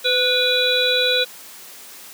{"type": "harmonic tone with a mistuned harmonic", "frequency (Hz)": 490, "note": "B4", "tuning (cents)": -14, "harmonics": [1, 3, 5, 7, 8], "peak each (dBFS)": [-21, -24, -25, -23, -19], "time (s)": [0.04, 1.25], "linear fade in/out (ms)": 20, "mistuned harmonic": 1, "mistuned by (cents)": 48, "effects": ["white hiss -40 dBFS RMS until 2.13 s", "high-pass 200 Hz 12 dB/octave"]}